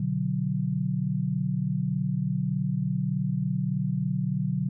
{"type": "chord", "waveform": "sine", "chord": "B minor", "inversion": "none", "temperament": "equal", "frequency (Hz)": [123.47, 146.83, 185], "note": ["B2", "D3", "F#3"], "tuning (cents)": [0, 0, 0], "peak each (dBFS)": [-31, -28, -28], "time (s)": [0, 4.69], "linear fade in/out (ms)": 5, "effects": []}